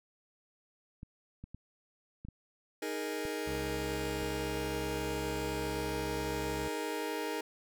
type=clicks; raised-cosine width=5 ms; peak=-32 dBFS; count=7; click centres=1.031 / 1.44 / 1.546 / 2.25 / 2.286 / 3.253 / 4.228 s
type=chord; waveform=sawtooth; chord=D# suspended fourth; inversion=none; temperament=just; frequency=311.1 / 414.8 / 466.7 Hz; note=D#4 / G#4 / A#4; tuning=0 / -2 / +2 cents; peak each=-35 dBFS; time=2.82-7.41 s; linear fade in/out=5 ms
type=tone with vibrato; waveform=20% pulse; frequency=67.5 Hz; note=C#2; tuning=45 cents flat; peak=-34 dBFS; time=3.46-6.69 s; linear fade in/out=20 ms; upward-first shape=triangle; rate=6.6 Hz; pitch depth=9 cents each way
effects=none